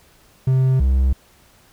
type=tone pair in turn; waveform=triangle; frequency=130.81 / 65.63 Hz; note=C3 / C2; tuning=0 / +6 cents; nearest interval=octave; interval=1194 cents; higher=first; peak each=-11 dBFS; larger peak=neither; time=0.47-0.8 / 0.8-1.13 s; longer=neither; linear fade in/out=5 ms; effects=pink hiss -53 dBFS RMS until 1.72 s